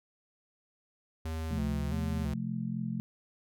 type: tone with vibrato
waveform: square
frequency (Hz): 76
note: D#2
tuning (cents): -40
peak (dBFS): -34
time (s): 1.25-2.34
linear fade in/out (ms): 5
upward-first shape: square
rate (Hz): 1.5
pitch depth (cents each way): 91
type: chord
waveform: sine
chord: F major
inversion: second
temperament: just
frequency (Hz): 130.96 / 174.61 / 218.3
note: C3 / F3 / A3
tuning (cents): +2 / 0 / -13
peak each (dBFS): -37 / -37 / -35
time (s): 1.51-3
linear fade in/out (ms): 0
effects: none